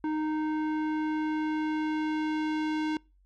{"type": "tone with low-pass filter sweep", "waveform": "square", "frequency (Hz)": 309.2, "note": "D#4", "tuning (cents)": -11, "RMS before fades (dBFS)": -30, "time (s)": [0.04, 2.97], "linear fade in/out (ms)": 2, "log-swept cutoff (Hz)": [1300, 3600], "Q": 0.88, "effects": ["noise-tail reverb RT60 0.3 s tail -26 dB re dry", "added 47 Hz sine -60 dBFS peak until 3.25 s"]}